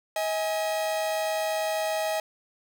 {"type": "tone pair together", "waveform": "45% pulse", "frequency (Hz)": [637.2, 827], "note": ["D#5", "G#5"], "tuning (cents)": [41, -8], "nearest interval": "perfect fourth", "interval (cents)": 451, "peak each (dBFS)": [-27, -31], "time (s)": [0.16, 2.2], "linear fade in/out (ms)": 2, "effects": []}